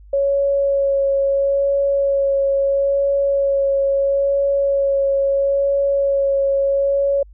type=tone with vibrato; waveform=sine; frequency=554.4 Hz; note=C#5; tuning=in tune; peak=-14 dBFS; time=0.13-7.23 s; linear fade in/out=5 ms; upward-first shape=sine; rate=0.75 Hz; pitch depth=12 cents each way; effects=added 50 Hz sine -40 dBFS peak until 7.33 s